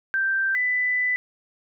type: tone pair in turn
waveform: sine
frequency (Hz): 1568 / 1993.7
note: G6 / B6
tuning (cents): 0 / +16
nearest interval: major third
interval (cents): 416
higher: second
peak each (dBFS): -20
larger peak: neither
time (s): 0.14-0.55 / 0.55-1.16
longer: second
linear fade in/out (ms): 0
effects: none